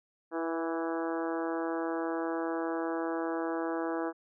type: harmonic tone with a mistuned harmonic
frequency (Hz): 164.9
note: E3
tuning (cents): +1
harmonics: 2 / 3 / 4 / 5 / 6 / 7 / 8 / 9 / 10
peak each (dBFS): -33 / -37 / -39 / -41 / -43 / -44 / -45 / -46 / -47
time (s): 0.31-4.13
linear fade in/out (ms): 50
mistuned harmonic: 3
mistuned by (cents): -18
effects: none